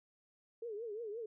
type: tone with vibrato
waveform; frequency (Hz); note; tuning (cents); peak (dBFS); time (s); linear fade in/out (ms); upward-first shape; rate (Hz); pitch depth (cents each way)
sine; 440; A4; 0; -40; 0.62-1.26; 5; triangle; 5.7; 170
effects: none